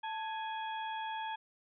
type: harmonic tone with a mistuned harmonic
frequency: 832 Hz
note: G#5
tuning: 3 cents sharp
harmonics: 1 / 2 / 3 / 4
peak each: -37 / -45 / -51 / -48 dBFS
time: 0.03-1.36 s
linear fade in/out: 10 ms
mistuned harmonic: 1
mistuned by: +100 cents
effects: none